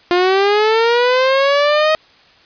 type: linear sweep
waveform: sawtooth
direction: up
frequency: 349.4 to 630 Hz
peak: -7 dBFS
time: 0.11-1.95 s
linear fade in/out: 0 ms
effects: white hiss -48 dBFS RMS until 2.45 s + resampled to 11025 Hz